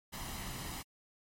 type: noise with comb filter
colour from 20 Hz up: pink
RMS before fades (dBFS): -42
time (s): 0.12-0.83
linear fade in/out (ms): 20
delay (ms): 1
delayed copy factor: +0.5
effects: MP3 64 kbps